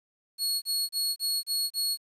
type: tone bursts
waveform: sawtooth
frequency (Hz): 4341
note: C#8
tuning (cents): -37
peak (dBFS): -23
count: 6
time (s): 0.38-1.975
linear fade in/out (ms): 50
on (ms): 240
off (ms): 31
effects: resampled to 32000 Hz + 10-bit